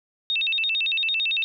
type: tone with vibrato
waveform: sine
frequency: 3136 Hz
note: G7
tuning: in tune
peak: -21 dBFS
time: 0.3-1.44 s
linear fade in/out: 0 ms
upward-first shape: square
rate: 8.9 Hz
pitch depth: 290 cents each way
effects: none